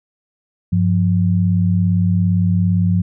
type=tone pair together; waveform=sine; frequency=98.83 / 176.4 Hz; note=G2 / F3; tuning=+15 / +18 cents; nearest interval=minor seventh; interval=1003 cents; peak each=-15 dBFS; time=0.72-3.02 s; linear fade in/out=10 ms; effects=none